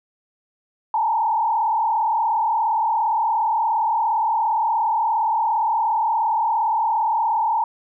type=tone with frequency modulation; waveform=sine; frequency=891 Hz; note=A5; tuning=22 cents sharp; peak=-17 dBFS; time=0.94-7.64 s; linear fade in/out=2 ms; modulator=37.2 Hz; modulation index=1.5; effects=none